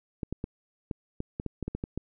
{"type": "clicks", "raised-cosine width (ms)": 3, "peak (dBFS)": -19, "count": 12, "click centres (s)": [0.232, 0.326, 0.441, 0.912, 1.204, 1.399, 1.463, 1.627, 1.68, 1.75, 1.839, 1.976], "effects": []}